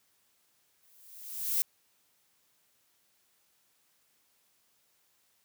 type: noise with exponential growth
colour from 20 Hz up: violet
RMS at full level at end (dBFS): -26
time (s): 0.83-1.62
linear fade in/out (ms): 0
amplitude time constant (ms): 170
effects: white hiss -71 dBFS RMS until 5.44 s + high-pass 60 Hz 12 dB/octave